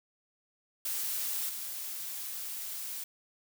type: noise with level steps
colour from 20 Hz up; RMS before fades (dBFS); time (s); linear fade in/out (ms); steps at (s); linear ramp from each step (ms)
blue; -34 / -39; 0.85-3.04; 5; 1.49; 5
effects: none

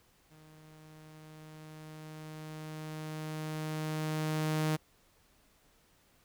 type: tone with level ramp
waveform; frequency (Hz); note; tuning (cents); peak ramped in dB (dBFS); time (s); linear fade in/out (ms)
sawtooth; 155.4; D#3; -2; -52 to -24; 0.3-4.77; 20
effects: pink hiss -67 dBFS RMS until 6.24 s

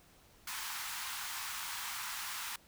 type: high-pass noise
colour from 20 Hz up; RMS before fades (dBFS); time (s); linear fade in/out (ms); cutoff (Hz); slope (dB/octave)
pink; -41; 0.47-2.56; 5; 880; 48
effects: pink hiss -63 dBFS RMS until 2.67 s

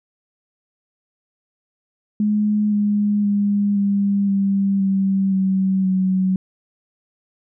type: tone with pitch steps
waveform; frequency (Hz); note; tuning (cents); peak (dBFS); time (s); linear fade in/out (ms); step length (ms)
sine; 210 / 206.6 / 203.3 / 200.1 / 196.84 / 193.69 / 190.58 / 187.52; G#3 / G#3 / G#3 / G3 / G3 / G3 / G3 / F#3; +19 / -9 / -37 / +36 / +7 / -21 / -49 / +23; -15; 2.2-6.36; 2; 520
effects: none

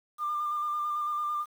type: tone with vibrato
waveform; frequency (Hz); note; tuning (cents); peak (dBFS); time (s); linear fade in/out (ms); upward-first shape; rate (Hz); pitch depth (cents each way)
sine; 1197; D6; +33; -27; 0.18-1.46; 50; square; 9; 16
effects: tanh soft clip ceiling -24 dBFS + 9-bit

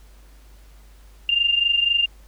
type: tone pair together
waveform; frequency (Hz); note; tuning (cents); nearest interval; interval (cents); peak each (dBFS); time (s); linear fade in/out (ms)
sine; 2794 / 2818; F7 / F7; 0 / +15; unison; 15; -18 / -22; 1.29-2.06; 2
effects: added 50 Hz sine -45 dBFS peak until 2.27 s + pink hiss -56 dBFS RMS until 2.27 s

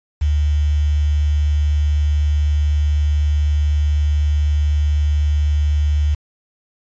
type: tone with quantisation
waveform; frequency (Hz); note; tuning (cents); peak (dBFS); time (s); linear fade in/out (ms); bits
sine; 74; D2; +14; -13; 0.21-6.15; 10; 6
effects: resampled to 16000 Hz

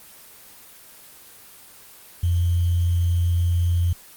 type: tone with sample-and-hold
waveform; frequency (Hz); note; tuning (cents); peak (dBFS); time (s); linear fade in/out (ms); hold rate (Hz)
sine; 86.5; F2; -16; -17; 2.23-3.93; 5; 3150
effects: white hiss -46 dBFS RMS until 4.16 s + Opus 24 kbps

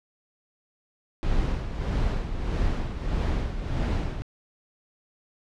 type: noise with tremolo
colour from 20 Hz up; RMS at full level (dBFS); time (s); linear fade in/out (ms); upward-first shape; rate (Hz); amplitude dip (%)
brown; -24; 1.23-4.22; 0; sine; 1.6; 60
effects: low-pass 5000 Hz 12 dB/octave

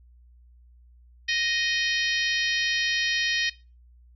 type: harmonic tone with a mistuned harmonic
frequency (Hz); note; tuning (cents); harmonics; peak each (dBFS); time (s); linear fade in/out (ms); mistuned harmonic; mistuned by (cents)
622.3; D#5; 0; 3 / 4 / 5 / 6 / 7 / 8 / 9; -27 / -29 / -31 / -33 / -34 / -35 / -36; 1.28-3.5; 10; 7; -34
effects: noise-tail reverb RT60 0.3 s tail -20 dB re dry + added 60 Hz sine -51 dBFS peak until 4.15 s

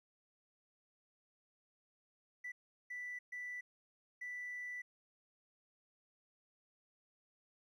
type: tone bursts at uneven times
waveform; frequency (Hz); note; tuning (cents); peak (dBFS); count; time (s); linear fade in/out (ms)
triangle; 1975.5; B6; 0; -39; 4; 2.44-2.52 / 2.9-3.19 / 3.32-3.61 / 4.21-4.82; 10
effects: tanh soft clip ceiling -39 dBFS

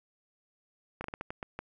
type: slowing click train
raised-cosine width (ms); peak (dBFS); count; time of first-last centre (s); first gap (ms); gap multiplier
0.5; -22; 8; 1.01-1.59; 32; 1.31
effects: none

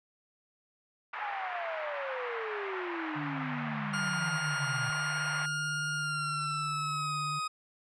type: band-pass noise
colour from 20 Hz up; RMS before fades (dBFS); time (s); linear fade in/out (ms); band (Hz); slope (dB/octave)
pink; -39; 1.13-5.46; 5; 820 to 2200; 24
type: exponential sweep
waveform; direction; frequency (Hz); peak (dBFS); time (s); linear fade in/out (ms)
sine; down; 849 to 120; -36; 1.21-4.9; 5
type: tone with vibrato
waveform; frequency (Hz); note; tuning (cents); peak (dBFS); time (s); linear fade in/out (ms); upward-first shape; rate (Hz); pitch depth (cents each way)
sine; 149.3; D3; +29; -38; 3.15-7.4; 20; sine; 18; 26
type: tone with pitch glide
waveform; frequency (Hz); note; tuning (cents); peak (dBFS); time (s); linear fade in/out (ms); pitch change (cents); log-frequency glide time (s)
40% pulse; 1415 to 1253.4; F6 to D#6; +22 to +12; -31; 3.93-7.48; 10; -210; 5.96-7.16
effects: resampled to 22050 Hz

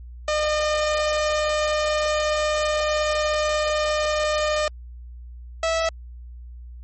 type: tone pair in turn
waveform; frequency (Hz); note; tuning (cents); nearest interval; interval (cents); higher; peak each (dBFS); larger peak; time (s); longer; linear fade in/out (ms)
sawtooth; 607 / 653.7; D#5 / E5; -43 / -15; minor second; 128; second; -16; neither; 0.28-4.68 / 5.63-5.89; first; 2
effects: added 60 Hz sine -36 dBFS peak until 6.83 s + MP3 32 kbps

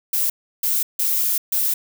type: noise bursts at uneven times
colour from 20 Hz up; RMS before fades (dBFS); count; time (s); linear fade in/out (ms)
violet; -20; 4; 0.13-0.3 / 0.63-0.83 / 0.99-1.38 / 1.52-1.74; 5
effects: none

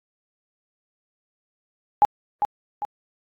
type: tone with echo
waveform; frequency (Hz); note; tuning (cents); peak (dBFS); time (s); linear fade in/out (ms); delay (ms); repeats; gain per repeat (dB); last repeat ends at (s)
sine; 830.6; G#5; 0; -10; 2.02-2.05; 0; 400; 2; -7; 2.85
effects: AAC 48 kbps

